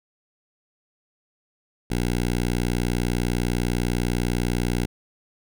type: tone with notch filter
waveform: 10% pulse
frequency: 60 Hz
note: B1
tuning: 49 cents flat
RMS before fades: -24 dBFS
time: 1.9-4.86 s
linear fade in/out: 10 ms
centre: 1100 Hz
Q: 1.5
effects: none